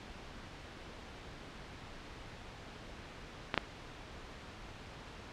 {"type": "clicks", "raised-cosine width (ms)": 0.3, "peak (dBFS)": [-14, -10], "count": 2, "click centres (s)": [3.542, 3.577], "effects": ["pink hiss -49 dBFS RMS until 5.32 s", "low-pass 4000 Hz 12 dB/octave"]}